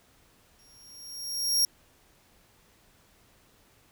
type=tone with exponential growth; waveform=sawtooth; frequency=5588 Hz; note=F8; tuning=in tune; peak=-17 dBFS; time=0.59-1.65 s; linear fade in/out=1 ms; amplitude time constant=230 ms; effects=pink hiss -62 dBFS RMS until 3.91 s